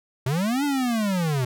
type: linear two-way sweep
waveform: square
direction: up then down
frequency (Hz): 121.3 to 293.7 to 121.3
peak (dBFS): -22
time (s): 0.26-1.45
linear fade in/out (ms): 5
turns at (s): 0.64
effects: none